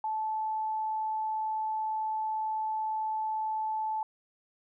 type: tone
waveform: sine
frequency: 871 Hz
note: A5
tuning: 18 cents flat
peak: -29 dBFS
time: 0.04-4.03 s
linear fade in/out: 2 ms
effects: none